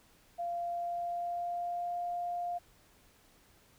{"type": "tone with pitch glide", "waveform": "sine", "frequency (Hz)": [692, 701.7], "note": ["F5", "F5"], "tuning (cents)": [-16, 8], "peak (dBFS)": -33, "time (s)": [0.38, 2.59], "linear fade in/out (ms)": 20, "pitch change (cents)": 24, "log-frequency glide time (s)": [0.57, 1.96], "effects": ["pink hiss -64 dBFS RMS until 3.78 s"]}